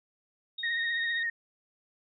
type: tone with tremolo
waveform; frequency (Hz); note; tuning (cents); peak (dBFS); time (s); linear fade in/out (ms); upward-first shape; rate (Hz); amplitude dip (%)
sine; 3727; A#7; -1; -34; 0.58-1.23; 5; sine; 14; 45
type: tone with vibrato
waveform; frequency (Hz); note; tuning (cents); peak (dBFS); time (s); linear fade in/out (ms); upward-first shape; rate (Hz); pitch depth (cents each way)
sine; 1860; A#6; -4; -28; 0.63-1.3; 5; triangle; 15; 33
effects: none